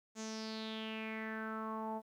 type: tone with low-pass filter sweep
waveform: sawtooth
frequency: 220 Hz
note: A3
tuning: in tune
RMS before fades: -42 dBFS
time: 0.15-2.02 s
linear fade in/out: 50 ms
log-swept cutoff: 6900 to 780 Hz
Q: 5.5
effects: 12-bit